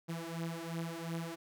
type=beating tone pair; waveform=sawtooth; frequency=164.81 / 167.61 Hz; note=E3 / E3; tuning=0 / +29 cents; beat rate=2.8 Hz; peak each=-37 / -37 dBFS; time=0.08-1.36 s; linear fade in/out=20 ms; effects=none